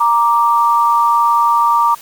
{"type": "tone pair together", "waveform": "sine", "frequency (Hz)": [935.9, 1174.7], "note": ["A#5", "D6"], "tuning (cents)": [7, 0], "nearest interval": "major third", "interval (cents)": 393, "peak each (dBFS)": -12, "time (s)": [0, 1.95], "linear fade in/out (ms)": 10, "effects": ["white hiss -38 dBFS RMS until 2.01 s", "Opus 48 kbps"]}